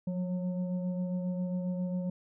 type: tone with frequency modulation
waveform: sine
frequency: 179.3 Hz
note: F3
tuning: 46 cents sharp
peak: -30 dBFS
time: 0.07-2.1 s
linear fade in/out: 5 ms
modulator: 366 Hz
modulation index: 0.57
effects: none